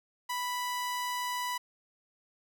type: tone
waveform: sawtooth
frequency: 987.8 Hz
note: B5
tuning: in tune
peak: -28 dBFS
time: 0.29-1.58 s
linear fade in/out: 10 ms
effects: none